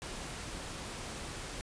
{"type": "noise", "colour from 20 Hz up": "pink", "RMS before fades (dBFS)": -42, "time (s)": [0.02, 1.61], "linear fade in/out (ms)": 0, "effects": ["resampled to 22050 Hz"]}